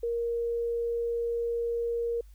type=tone; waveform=sine; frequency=468.8 Hz; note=A#4; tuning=10 cents sharp; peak=-27 dBFS; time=0.03-2.21 s; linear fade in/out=5 ms; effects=added 50 Hz sine -48 dBFS peak until 2.34 s + white hiss -68 dBFS RMS until 2.34 s